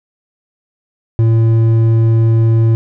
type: tone with hard clipping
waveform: sine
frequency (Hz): 113.2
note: A2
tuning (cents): +50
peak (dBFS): -9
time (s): 1.19-2.75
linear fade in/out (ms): 0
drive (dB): 6
effects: none